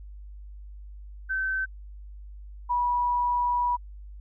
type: tone pair in turn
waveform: sine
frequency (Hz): 1538 / 973.6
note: G6 / B5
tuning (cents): -33 / -25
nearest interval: minor sixth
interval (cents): 792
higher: first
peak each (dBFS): -25 / -22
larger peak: second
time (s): 1.29-1.66 / 2.69-3.77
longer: second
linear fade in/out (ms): 20
effects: added 50 Hz sine -40 dBFS peak until 4.2 s